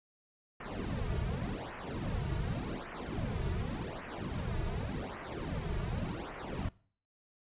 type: noise with flanger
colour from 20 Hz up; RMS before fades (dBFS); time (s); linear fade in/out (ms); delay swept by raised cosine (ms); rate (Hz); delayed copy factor
brown; -37; 0.6-6.69; 5; 0.26 to 3.86; 0.87; -0.9
effects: noise-tail reverb RT60 0.5 s tail -22 dB re dry + resampled to 8000 Hz